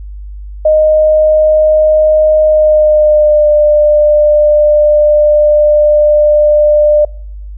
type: tone with pitch glide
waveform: sine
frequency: 618 to 598 Hz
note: D#5 to D5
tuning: -12 to +31 cents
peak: -4 dBFS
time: 0.65-7.05 s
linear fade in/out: 5 ms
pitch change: -57 cents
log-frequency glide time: 2.44-3.5 s
effects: noise-tail reverb RT60 0.7 s tail -26 dB re dry + added 50 Hz sine -23 dBFS peak until 7.57 s